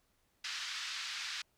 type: band-pass noise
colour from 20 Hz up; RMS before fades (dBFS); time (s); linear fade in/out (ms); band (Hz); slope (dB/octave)
white; -41; 0.44-1.42; 5; 1300 to 5200; 24
effects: pink hiss -75 dBFS RMS until 1.57 s